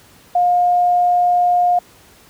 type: tone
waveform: sine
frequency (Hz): 711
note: F5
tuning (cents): +31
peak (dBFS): -11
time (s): 0.35-1.79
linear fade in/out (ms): 5
effects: pink hiss -47 dBFS RMS until 2.29 s + high-pass 60 Hz 12 dB/octave